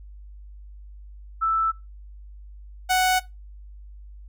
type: tone pair in turn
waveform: sine / sawtooth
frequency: 1321 / 741.4 Hz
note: E6 / F#5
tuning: +3 / +3 cents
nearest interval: minor seventh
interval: 1000 cents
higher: first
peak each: -19 / -14 dBFS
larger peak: second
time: 1.41-1.72 / 2.89-3.2 s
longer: neither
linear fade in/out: 20 ms
effects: noise-tail reverb RT60 0.2 s tail -19 dB re dry + added 50 Hz sine -40 dBFS peak until 4.28 s